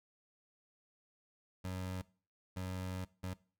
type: tone bursts at uneven times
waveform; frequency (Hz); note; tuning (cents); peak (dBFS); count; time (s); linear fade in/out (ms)
25% pulse; 92.5; F#2; 0; -35; 3; 1.64-2.02 / 2.56-3.05 / 3.23-3.34; 10
effects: noise-tail reverb RT60 0.4 s tail -21 dB re dry